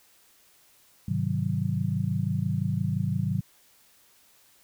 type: chord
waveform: sine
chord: Ab dominant seventh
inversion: none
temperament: just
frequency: 103.83 / 129.78 / 155.74 / 186.89 Hz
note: Ab2 / C3 / Eb3 / Gb3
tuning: 0 / -14 / +2 / +18 cents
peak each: -30 dBFS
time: 1.08-3.41 s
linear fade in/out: 5 ms
effects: white hiss -60 dBFS RMS until 4.63 s